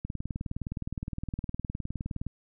click train, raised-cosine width 5 ms, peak -21 dBFS, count 44, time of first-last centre 0.05-2.266 s, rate 19.4 Hz, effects none

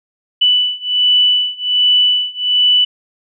sine beating tone pair, 2975 / 2976.3 Hz, F#7 / F#7, +9 / +10 cents, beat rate 1.3 Hz, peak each -14 / -13 dBFS, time 0.41-2.85 s, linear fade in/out 10 ms, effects none

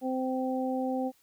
harmonic tone, 259 Hz, C4, 17 cents flat, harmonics 1 / 2 / 3, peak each -30 / -33 / -35 dBFS, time 0.01-1.12 s, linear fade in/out 50 ms, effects white hiss -66 dBFS RMS until 1.22 s

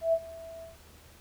sine tone with ADSR envelope, 658 Hz, E5, 3 cents flat, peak -20 dBFS, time 0.01-0.77 s, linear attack 120 ms, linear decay 57 ms, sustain -21 dB, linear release 150 ms, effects added 76 Hz sine -56 dBFS peak until 1.2 s + pink hiss -56 dBFS RMS until 1.2 s

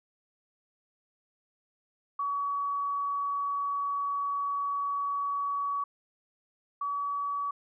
sine tone pair in turn, 1132 / 1138.5 Hz, C#6 / C#6, +36 / +46 cents, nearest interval unison, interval 10 cents, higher second, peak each -28 / -29 dBFS, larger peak first, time 2.19-5.84 / 6.81-7.51 s, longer first, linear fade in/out 5 ms, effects none

